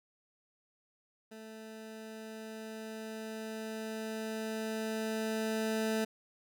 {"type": "tone with level ramp", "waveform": "20% pulse", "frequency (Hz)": 220, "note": "A3", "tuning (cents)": 0, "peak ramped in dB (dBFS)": [-42, -25], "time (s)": [1.31, 6.05], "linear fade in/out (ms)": 10, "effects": []}